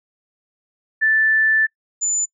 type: tone pair in turn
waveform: sine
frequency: 1760 / 7021 Hz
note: A6 / A8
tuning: 0 / -5 cents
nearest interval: 2 octaves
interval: 2395 cents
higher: second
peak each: -13 / -17 dBFS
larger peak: first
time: 1.01-1.67 / 2.01-2.26 s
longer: first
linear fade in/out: 20 ms
effects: noise-tail reverb RT60 0.1 s tail -25 dB re dry